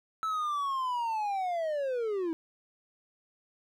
triangle linear sweep, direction down, 1318.5 to 315.9 Hz, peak -27 dBFS, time 0.23-2.33 s, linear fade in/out 0 ms, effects none

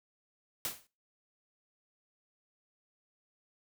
white noise with exponential decay, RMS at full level -32 dBFS, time 0.65-0.87 s, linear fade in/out 1 ms, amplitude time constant 46 ms, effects noise-tail reverb RT60 0.3 s tail -20 dB re dry

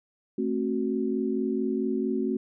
sine chord, F# diminished, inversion first, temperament just, 222 / 266.4 / 370 Hz, A3 / C4 / F#4, +16 / +31 / 0 cents, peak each -29 dBFS, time 0.38-2.37 s, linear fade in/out 5 ms, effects none

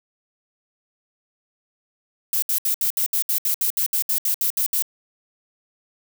violet noise bursts, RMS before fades -21 dBFS, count 16, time 2.33-4.823 s, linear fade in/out 2 ms, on 93 ms, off 67 ms, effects none

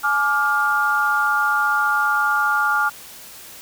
sine chord, D diminished, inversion second, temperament just, 845.8 / 1174.7 / 1409.6 Hz, Ab5 / D6 / F6, +31 / 0 / +16 cents, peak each -23 / -22 / -18 dBFS, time 0.03-2.9 s, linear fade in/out 20 ms, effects white hiss -40 dBFS RMS until 3.61 s

